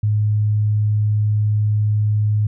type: tone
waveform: sine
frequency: 105.7 Hz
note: G#2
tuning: 31 cents sharp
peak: -14 dBFS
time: 0.03-2.47 s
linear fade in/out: 5 ms
effects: none